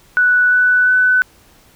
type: tone with pitch steps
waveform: sine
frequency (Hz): 1480 / 1490.3 / 1500.7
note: F#6 / F#6 / F#6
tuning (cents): 0 / +12 / +24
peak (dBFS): -9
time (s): 0.17-1.22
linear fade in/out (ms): 0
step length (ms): 350
effects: pink hiss -49 dBFS RMS until 1.75 s